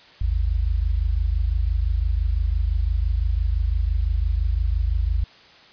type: tone pair together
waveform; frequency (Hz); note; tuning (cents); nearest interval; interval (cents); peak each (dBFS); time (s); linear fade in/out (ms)
sine; 52.11 / 78; G#1 / D#2; +7 / +5; perfect fifth; 698; -20 / -23; 0.21-5.24; 5
effects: white hiss -49 dBFS RMS until 5.72 s + resampled to 11025 Hz